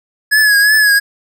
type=tone with vibrato; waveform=square; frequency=1686 Hz; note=G#6; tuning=26 cents sharp; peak=-8 dBFS; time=0.31-1 s; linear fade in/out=20 ms; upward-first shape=triangle; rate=2.8 Hz; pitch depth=63 cents each way; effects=none